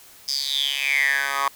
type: tone with high-pass filter sweep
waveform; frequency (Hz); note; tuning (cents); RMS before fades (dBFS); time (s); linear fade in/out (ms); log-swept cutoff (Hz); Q
10% pulse; 138.9; C#3; +4; -23; 0.28-1.48; 2; 5200 to 1100; 9.8
effects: white hiss -48 dBFS RMS until 1.55 s